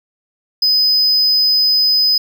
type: tone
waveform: triangle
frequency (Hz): 5020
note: D#8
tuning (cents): +15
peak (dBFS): -9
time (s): 0.62-2.18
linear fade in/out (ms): 5
effects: none